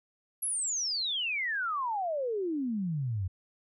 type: exponential sweep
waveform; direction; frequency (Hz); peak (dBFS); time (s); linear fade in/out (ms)
sine; down; 11440 to 87.8; -29; 0.42-3.28; 10
effects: none